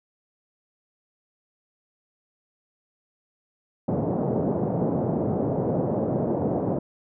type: band-pass noise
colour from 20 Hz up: pink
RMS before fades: -25 dBFS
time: 3.88-6.79 s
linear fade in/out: 5 ms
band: 120 to 680 Hz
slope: 24 dB/octave
effects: none